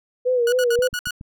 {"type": "tone with vibrato", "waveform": "sine", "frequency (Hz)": 488.6, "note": "B4", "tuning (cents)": -19, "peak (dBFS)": -16, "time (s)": [0.25, 0.89], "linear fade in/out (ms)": 20, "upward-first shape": "sine", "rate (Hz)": 3.7, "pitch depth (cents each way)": 74}
{"type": "tone bursts", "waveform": "sawtooth", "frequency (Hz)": 1461, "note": "F#6", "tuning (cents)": -22, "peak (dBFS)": -20, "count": 6, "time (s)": [0.47, 1.108], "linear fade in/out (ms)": 2, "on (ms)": 53, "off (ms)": 64}
{"type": "click train", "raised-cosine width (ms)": 5, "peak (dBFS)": -24, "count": 4, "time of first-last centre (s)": [0.79, 1.211], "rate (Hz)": 7.12}
{"effects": []}